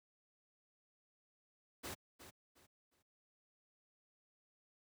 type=noise with echo; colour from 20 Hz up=pink; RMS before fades=-45 dBFS; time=1.83-1.95 s; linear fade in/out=20 ms; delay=360 ms; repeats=3; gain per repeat=-11 dB; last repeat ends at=3.03 s; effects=high-pass 80 Hz 12 dB/octave